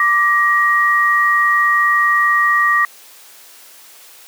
sine tone pair together, 1174.7 / 1890.3 Hz, D6 / A#6, 0 / +24 cents, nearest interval minor sixth, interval 824 cents, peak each -14 / -13 dBFS, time 0-2.85 s, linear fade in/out 2 ms, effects white hiss -42 dBFS RMS until 4.27 s + high-pass 400 Hz 12 dB/octave

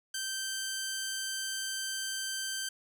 10% pulse tone, 1558 Hz, G6, 11 cents flat, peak -25 dBFS, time 0.14-2.69 s, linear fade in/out 5 ms, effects none

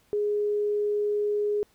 sine tone, 415.3 Hz, G#4, in tune, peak -23 dBFS, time 0.13-1.63 s, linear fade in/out 0 ms, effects pink hiss -64 dBFS RMS until 1.74 s

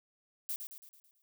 violet noise with echo, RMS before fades -37 dBFS, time 0.49-0.56 s, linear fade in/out 0 ms, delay 110 ms, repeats 6, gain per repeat -6 dB, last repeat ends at 1.22 s, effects none

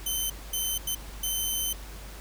10% pulse tone bursts at uneven times, 3069 Hz, G7, 37 cents flat, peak -19 dBFS, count 4, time 0.06-0.3 / 0.53-0.78 / 0.87-0.95 / 1.23-1.73 s, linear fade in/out 5 ms, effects added 50 Hz sine -40 dBFS peak until 2.2 s + pink hiss -46 dBFS RMS until 2.2 s

